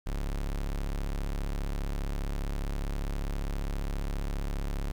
40% pulse tone, 34.91 Hz, C#1, 13 cents sharp, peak -29 dBFS, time 0.06-4.92 s, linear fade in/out 10 ms, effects 10-bit

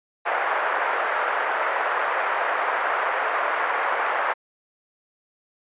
white band-pass noise, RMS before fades -24 dBFS, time 0.25-4.34 s, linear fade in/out 20 ms, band 520 to 1700 Hz, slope 24 dB/octave, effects resampled to 8000 Hz

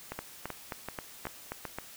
two click trains, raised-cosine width 0.5 ms, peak -20 / -21 dBFS, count 7 / 5, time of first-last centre 0.19-1.786 / 0.12-1.653 s, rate 3.76 / 2.61 Hz, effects white hiss -50 dBFS RMS until 1.96 s

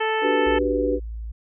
harmonic tone, 439.3 Hz, A4, 3 cents flat, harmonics 1 / 2 / 3 / 4 / 5 / 6 / 7, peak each -24 / -25 / -32 / -28 / -33 / -34 / -34 dBFS, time 0-0.59 s, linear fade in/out 10 ms
sine chord, G major seventh, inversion second, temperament equal, 293.7 / 370 / 392 / 493.9 Hz, D4 / F#4 / G4 / B4, 0 / 0 / 0 / 0 cents, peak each -25 / -27 / -26 / -23 dBFS, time 0.21-1 s, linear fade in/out 50 ms
sine tone with pitch glide, 60 to 55.66 Hz, B1 to A1, -49 to +21 cents, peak -29 dBFS, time 0.46-1.32 s, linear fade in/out 10 ms, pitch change -130 cents, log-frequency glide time 0.63-0.71 s
effects none

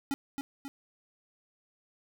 square tone with echo, 277.2 Hz, C#4, in tune, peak -29 dBFS, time 0.11-0.14 s, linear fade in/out 0 ms, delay 270 ms, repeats 2, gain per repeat -5 dB, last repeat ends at 0.68 s, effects none

